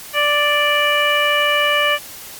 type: harmonic tone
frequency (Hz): 587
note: D5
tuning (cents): -1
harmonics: 1 / 2 / 3 / 4 / 5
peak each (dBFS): -20 / -20 / -20 / -20 / -20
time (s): 0.13-1.99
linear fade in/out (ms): 50
effects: white hiss -35 dBFS RMS until 2.39 s + Opus 48 kbps